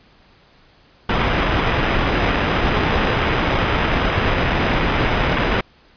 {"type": "noise with sample-and-hold", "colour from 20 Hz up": "pink", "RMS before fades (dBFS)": -18, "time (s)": [1.09, 5.61], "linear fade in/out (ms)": 5, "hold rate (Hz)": 4410, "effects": ["pink hiss -52 dBFS RMS until 5.96 s", "resampled to 11025 Hz"]}